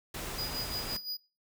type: noise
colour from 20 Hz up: pink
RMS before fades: -39 dBFS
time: 0.14-0.97 s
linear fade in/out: 5 ms
type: tone with tremolo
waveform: square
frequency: 4921 Hz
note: D#8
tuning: 20 cents flat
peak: -33 dBFS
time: 0.38-1.17 s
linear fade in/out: 5 ms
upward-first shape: sine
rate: 5.8 Hz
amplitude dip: 75%
effects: noise-tail reverb RT60 0.3 s tail -19 dB re dry